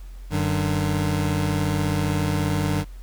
25% pulse tone pair together, 94.49 / 150 Hz, F#2 / D3, +37 / +37 cents, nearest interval minor sixth, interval 800 cents, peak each -20 dBFS, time 0.3-2.85 s, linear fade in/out 50 ms, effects added 44 Hz sine -35 dBFS peak until 3.02 s + pink hiss -55 dBFS RMS until 3.02 s

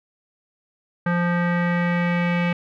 square tone with low-pass filter sweep, 174.1 Hz, F3, 5 cents flat, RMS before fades -21 dBFS, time 1.06-2.53 s, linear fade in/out 5 ms, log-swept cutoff 1600 to 2400 Hz, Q 3.4, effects none

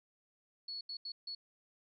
sine tone bursts at uneven times, 4389 Hz, C#8, 18 cents flat, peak -40 dBFS, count 4, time 0.68-0.81 / 0.89-0.97 / 1.05-1.12 / 1.27-1.35 s, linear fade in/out 5 ms, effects none

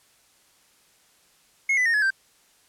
triangle tone with pitch steps, 2167 / 1998.7 / 1843.4 / 1700.2 / 1568.1 Hz, C#7 / B6 / A#6 / G#6 / G6, -40 / +20 / -20 / +40 / 0 cents, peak -17 dBFS, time 1.69-2.105 s, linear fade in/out 5 ms, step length 83 ms, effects white hiss -60 dBFS RMS until 2.68 s + low-pass 11000 Hz 12 dB/octave

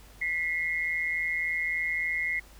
sine tone pair together, 1975.5 / 2139 Hz, B6 / C7, 0 / +38 cents, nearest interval minor second, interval 138 cents, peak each -30 / -29 dBFS, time 0.21-2.4 s, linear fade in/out 10 ms, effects added 50 Hz sine -51 dBFS peak until 2.59 s + pink hiss -55 dBFS RMS until 2.59 s

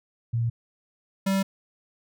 sine / square tone pair in turn, 116.54 / 193.86 Hz, A#2 / G3, 0 / -19 cents, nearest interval major sixth, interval 881 cents, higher second, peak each -22 dBFS, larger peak neither, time 0.33-0.5 / 1.26-1.43 s, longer neither, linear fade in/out 10 ms, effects none

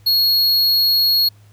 square tone, 4318 Hz, C#8, 46 cents flat, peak -13 dBFS, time 0.06-1.29 s, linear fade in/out 10 ms, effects added 104 Hz sine -45 dBFS peak until 1.52 s + pink hiss -56 dBFS RMS until 1.52 s

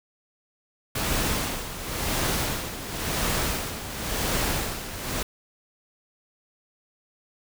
pink noise with tremolo, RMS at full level -25 dBFS, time 0.95-5.23 s, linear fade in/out 5 ms, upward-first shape sine, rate 0.95 Hz, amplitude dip 70%, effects none

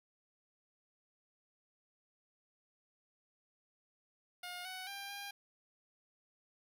10% pulse tone with pitch steps, 714 / 746 / 796 / 804 Hz, F5 / F#5 / G5 / G5, +38 / +14 / +26 / +44 cents, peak -35 dBFS, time 4.43-5.31 s, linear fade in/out 5 ms, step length 220 ms, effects none

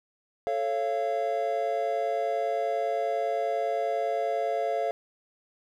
triangle chord, A augmented, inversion none, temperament just, 440 / 550 / 687.5 Hz, A4 / C#5 / E#5, 0 / -14 / -27 cents, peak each -30 / -29 / -26 dBFS, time 0.47-4.91 s, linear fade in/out 0 ms, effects none

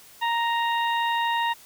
harmonic tone, 932.3 Hz, A#5, in tune, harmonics 1 / 2 / 3 / 4, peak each -23 / -29 / -33 / -35 dBFS, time 0.21-1.54 s, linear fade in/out 20 ms, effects white hiss -50 dBFS RMS until 1.65 s

